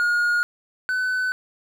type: tone pair in turn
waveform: triangle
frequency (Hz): 1433 / 1507.1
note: F6 / F#6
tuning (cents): +44 / +31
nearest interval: minor second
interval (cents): 87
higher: second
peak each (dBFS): -16 / -19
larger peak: first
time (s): 0-0.43 / 0.89-1.32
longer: neither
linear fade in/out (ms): 0
effects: none